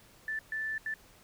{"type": "tone bursts at uneven times", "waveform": "sine", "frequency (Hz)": 1760, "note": "A6", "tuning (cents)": 0, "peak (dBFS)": -32, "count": 3, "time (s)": [[0.28, 0.39], [0.52, 0.78], [0.86, 0.94]], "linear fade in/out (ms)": 2, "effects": ["pink hiss -59 dBFS RMS until 1.23 s"]}